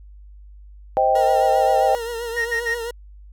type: chord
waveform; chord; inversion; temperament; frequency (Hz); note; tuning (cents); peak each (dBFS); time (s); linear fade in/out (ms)
sine; C minor; none; just; 523.3 / 627.9 / 784.9; C5 / Eb5 / G5; 0 / +16 / +2; -20 / -20 / -17; 0.97-1.95; 0
type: tone with vibrato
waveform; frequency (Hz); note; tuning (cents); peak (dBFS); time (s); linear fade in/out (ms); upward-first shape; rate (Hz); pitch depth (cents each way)
40% pulse; 467.2; A#4; +4; -25; 1.15-2.91; 5; triangle; 7.6; 63
type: tone bursts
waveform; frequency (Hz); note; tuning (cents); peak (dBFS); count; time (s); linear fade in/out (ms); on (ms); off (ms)
triangle; 1864.7; A#6; 0; -18; 3; 2.36-2.752; 20; 100; 46
effects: added 50 Hz sine -40 dBFS peak until 3.32 s

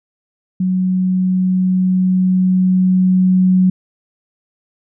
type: tone with level ramp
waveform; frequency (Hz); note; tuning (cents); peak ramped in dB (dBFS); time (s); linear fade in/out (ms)
sine; 185; F#3; 0; -13 to -8; 0.6-3.7; 5
effects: none

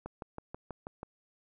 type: click train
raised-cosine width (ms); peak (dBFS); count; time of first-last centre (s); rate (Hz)
1; -26; 7; 0.06-1.031; 6.18
effects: none

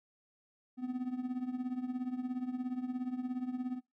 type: tone with tremolo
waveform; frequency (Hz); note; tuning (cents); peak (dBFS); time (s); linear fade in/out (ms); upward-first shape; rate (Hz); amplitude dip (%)
triangle; 251.8; B3; +34; -29; 0.77-3.81; 50; triangle; 17; 85
effects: noise-tail reverb RT60 0.2 s tail -22 dB re dry

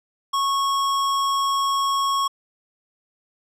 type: tone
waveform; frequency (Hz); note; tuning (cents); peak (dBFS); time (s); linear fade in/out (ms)
square; 1100; C#6; -14; -20; 0.33-2.28; 10
effects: low-pass 10000 Hz 12 dB/octave

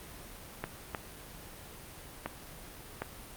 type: clicks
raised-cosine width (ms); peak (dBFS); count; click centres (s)
0.5; -18; 4; 0.64 / 0.948 / 2.26 / 3.02
effects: pink hiss -48 dBFS RMS until 3.36 s + Opus 32 kbps

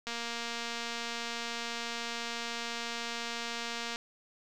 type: click train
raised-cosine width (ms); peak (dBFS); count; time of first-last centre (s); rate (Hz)
0.2; -20; 911; 0.07-3.959; 234
effects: none

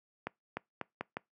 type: accelerating click train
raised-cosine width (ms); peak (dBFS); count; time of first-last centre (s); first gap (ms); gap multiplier
0.5; -20; 5; 0.27-1.169; 300; 0.81
effects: noise-tail reverb RT60 0.2 s tail -25 dB re dry + high-pass 150 Hz 12 dB/octave

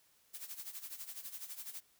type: noise with tremolo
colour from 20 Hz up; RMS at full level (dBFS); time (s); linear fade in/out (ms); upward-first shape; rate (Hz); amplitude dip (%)
blue; -44; 0.33-1.81; 20; sine; 12; 75
effects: white hiss -70 dBFS RMS until 1.99 s

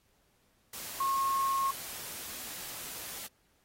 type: tone in noise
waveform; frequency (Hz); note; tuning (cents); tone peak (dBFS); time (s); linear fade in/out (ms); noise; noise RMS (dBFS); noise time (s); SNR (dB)
sine; 1085; C#6; -37; -27; 1-1.71; 5; white; -42; 0.73-3.27; +12
effects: pink hiss -71 dBFS RMS until 3.64 s + AAC 48 kbps

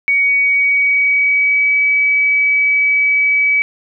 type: tone with pitch glide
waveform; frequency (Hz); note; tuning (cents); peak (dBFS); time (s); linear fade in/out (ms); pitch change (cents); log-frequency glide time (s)
sine; 2248 to 2283; C#7 to D7; +24 to -50; -10; 0.08-3.62; 0; +26; 0.29-1.77
effects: none

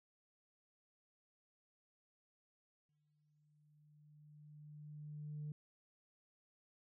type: tone with exponential growth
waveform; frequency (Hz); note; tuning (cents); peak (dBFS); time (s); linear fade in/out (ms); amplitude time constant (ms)
sine; 149.6; D3; +32; -40; 2.89-5.52; 2; 570
effects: tanh soft clip ceiling -39 dBFS

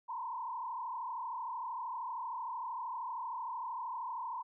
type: tone with frequency modulation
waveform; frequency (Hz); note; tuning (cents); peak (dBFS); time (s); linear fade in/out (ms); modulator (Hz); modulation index
sine; 970; B5; -31; -37; 0.08-4.43; 20; 33; 2
effects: none

